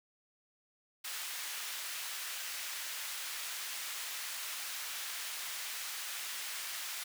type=high-pass noise; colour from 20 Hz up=pink; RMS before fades=-41 dBFS; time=1.04-7.04 s; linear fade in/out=10 ms; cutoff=1700 Hz; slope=12 dB/octave; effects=none